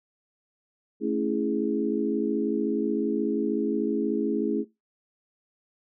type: chord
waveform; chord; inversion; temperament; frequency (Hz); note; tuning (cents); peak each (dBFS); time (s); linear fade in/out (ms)
sine; A major seventh; none; equal with one note detuned; 220 / 276.4 / 329.6 / 415.3; A3 / C#4 / E4 / G#4; 0 / -5 / 0 / 0; -29; 1-4.65; 50
effects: noise-tail reverb RT60 0.2 s tail -19 dB re dry